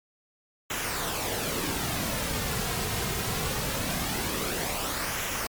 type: noise with flanger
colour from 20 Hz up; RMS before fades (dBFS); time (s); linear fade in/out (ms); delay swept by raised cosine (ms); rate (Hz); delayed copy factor
pink; -30; 0.7-5.47; 5; 0.22 to 3.52; 0.22; -0.5
effects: MP3 96 kbps